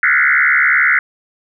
sine tone with frequency modulation, 1754 Hz, A6, 6 cents flat, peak -9 dBFS, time 0.03-0.99 s, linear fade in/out 2 ms, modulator 71.4 Hz, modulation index 5.2, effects none

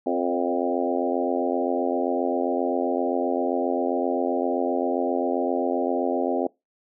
harmonic tone with a mistuned harmonic, 87.6 Hz, F2, 6 cents sharp, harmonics 3 / 4 / 5 / 6 / 7 / 8 / 9, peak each -27 / -28 / -29 / -30 / -30 / -31 / -32 dBFS, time 0.06-6.47 s, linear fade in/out 5 ms, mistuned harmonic 6, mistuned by +18 cents, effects noise-tail reverb RT60 0.2 s tail -23 dB re dry

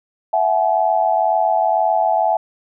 sine tone cluster, 662 / 744 / 851 Hz, E5 / F#5 / G#5, +7 / +9 / +42 cents, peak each -18 dBFS, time 0.33-2.37 s, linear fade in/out 5 ms, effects none

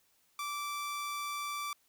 sawtooth tone, 1166 Hz, D6, 13 cents flat, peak -32 dBFS, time 0.39-1.73 s, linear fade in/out 2 ms, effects white hiss -71 dBFS RMS until 1.88 s

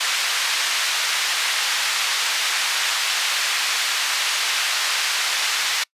white band-pass noise, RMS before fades -22 dBFS, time 0-5.84 s, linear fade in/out 10 ms, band 1200 to 4500 Hz, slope 12 dB/octave, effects noise-tail reverb RT60 0.1 s tail -26 dB re dry + resampled to 32000 Hz

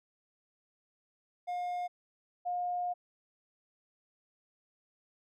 triangle / sine tone pair in turn, 713 / 713 Hz, F5 / F5, +36 / +36 cents, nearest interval unison, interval 0 cents, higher neither, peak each -31 / -31 dBFS, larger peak neither, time 1.47-1.88 / 2.45-2.94 s, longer second, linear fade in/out 20 ms, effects none

